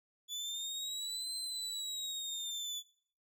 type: linear two-way sweep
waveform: 30% pulse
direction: up then down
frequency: 3445 to 4109 to 3445 Hz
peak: -35 dBFS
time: 0.28-2.83 s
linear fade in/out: 50 ms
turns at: 1.35 s
effects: noise-tail reverb RT60 0.5 s tail -19 dB re dry